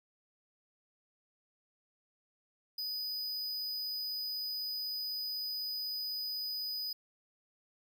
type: tone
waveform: square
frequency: 4978 Hz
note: D#8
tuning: in tune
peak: -36 dBFS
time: 2.78-6.93 s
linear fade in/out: 5 ms
effects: none

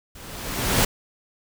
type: noise with level ramp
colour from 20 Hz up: pink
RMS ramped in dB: -43 to -17 dBFS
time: 0.15-0.85 s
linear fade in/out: 5 ms
effects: none

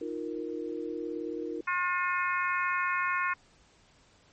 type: chord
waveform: sine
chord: Eb suspended second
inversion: none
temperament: just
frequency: 311.1 / 350 / 466.7 Hz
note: Eb4 / F4 / Bb4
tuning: 0 / +4 / +2 cents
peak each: -37 dBFS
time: 0.01-1.61 s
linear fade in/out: 5 ms
type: harmonic tone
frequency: 358.3 Hz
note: F4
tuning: 44 cents sharp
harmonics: 3 / 4 / 5 / 6 / 7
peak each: -30 / -32 / -34 / -36 / -37 dBFS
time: 1.67-3.34 s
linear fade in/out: 10 ms
effects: pink hiss -62 dBFS RMS until 4.32 s + MP3 32 kbps

